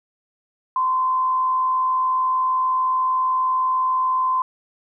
sine tone with frequency modulation, 1032 Hz, C6, 24 cents flat, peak -17 dBFS, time 0.76-4.42 s, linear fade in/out 2 ms, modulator 73.5 Hz, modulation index 0.27, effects none

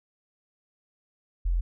sine tone, 43.16 Hz, F1, 20 cents flat, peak -22 dBFS, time 1.45-1.61 s, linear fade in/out 10 ms, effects none

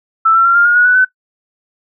sine tone with pitch steps, 1323 / 1348.5 / 1374.4 / 1400.9 / 1427.8 / 1455.3 / 1483.3 / 1511.8 Hz, E6 / E6 / F6 / F6 / F6 / F#6 / F#6 / F#6, +6 / +39 / -28 / +5 / +38 / -29 / +4 / +37 cents, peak -6 dBFS, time 0.25-1.05 s, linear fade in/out 10 ms, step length 100 ms, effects noise-tail reverb RT60 0.1 s tail -18 dB re dry

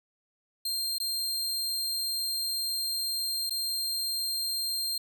sawtooth tone with dropouts, 4186 Hz, C8, in tune, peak -26 dBFS, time 0.65-4.98 s, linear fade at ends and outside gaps 5 ms, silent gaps 0.984-1 / 3.496-3.506 s, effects none

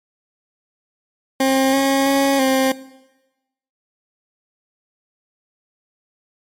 20% pulse tone with pitch steps, 266.5 / 272.2 / 275 / 264.3 Hz, C4 / C#4 / C#4 / C4, +32 / -31 / -14 / +18 cents, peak -9 dBFS, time 1.4-2.72 s, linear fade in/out 5 ms, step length 330 ms, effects noise-tail reverb RT60 1.0 s tail -18 dB re dry + MP3 64 kbps

